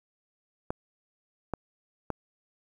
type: clicks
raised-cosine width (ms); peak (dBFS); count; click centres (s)
1; -16; 3; 0.705 / 1.537 / 2.103
effects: 9-bit